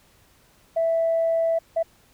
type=tone bursts at uneven times; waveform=sine; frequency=659.3 Hz; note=E5; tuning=in tune; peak=-18 dBFS; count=2; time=0.76-1.59 / 1.76-1.83 s; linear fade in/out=10 ms; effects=tanh soft clip ceiling -14 dBFS + pink hiss -58 dBFS RMS until 2.13 s